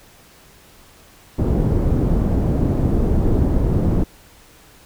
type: low-pass noise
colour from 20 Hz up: pink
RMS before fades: -17 dBFS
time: 1.38-4.04 s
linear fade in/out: 10 ms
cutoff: 360 Hz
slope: 12 dB/octave
effects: pink hiss -48 dBFS RMS until 4.85 s